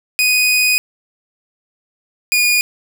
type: tone pair in turn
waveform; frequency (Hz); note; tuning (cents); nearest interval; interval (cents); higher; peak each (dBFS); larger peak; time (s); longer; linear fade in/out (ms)
sawtooth; 2489 / 2445; D#7 / D#7; 0 / -31; unison; 31; first; -8; neither; 0.19-0.78 / 2.32-2.61; first; 0
effects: none